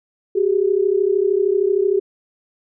sine tone pair together, 376.9 / 410 Hz, F#4 / G#4, +32 / -22 cents, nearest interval minor second, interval 146 cents, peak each -17 dBFS, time 0.35-2 s, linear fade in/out 10 ms, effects none

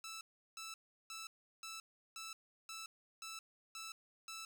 10% pulse tone bursts, 1318.5 Hz, E6, in tune, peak -38 dBFS, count 9, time 0.04-4.45 s, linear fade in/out 2 ms, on 170 ms, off 360 ms, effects none

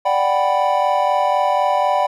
triangle chord, G major seventh, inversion second, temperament equal, 587.3 / 740 / 784 / 987.8 Hz, D5 / F#5 / G5 / B5, 0 / 0 / 0 / 0 cents, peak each -18 dBFS, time 0.05-2.07 s, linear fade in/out 10 ms, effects none

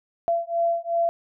sine beating tone pair, 677 / 679.7 Hz, E5 / F5, +46 / -47 cents, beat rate 2.7 Hz, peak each -24 dBFS, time 0.28-1.09 s, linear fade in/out 0 ms, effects none

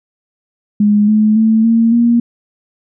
sine tone with pitch steps, 207.7 / 214.4 / 221.3 / 228.5 / 235.8 Hz, G#3 / A3 / A3 / A#3 / A#3, 0 / -45 / +10 / -34 / +20 cents, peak -7 dBFS, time 0.8-2.2 s, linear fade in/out 5 ms, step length 280 ms, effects none

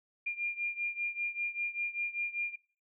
sine beating tone pair, 2400 / 2405.1 Hz, D7 / D7, +37 / +41 cents, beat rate 5.1 Hz, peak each -35 / -37 dBFS, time 0.26-2.56 s, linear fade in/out 10 ms, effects noise-tail reverb RT60 0.4 s tail -20 dB re dry

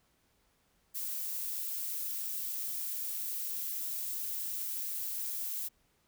violet noise, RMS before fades -37 dBFS, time 0.94-5.69 s, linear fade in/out 20 ms, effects pink hiss -72 dBFS RMS until 6.07 s

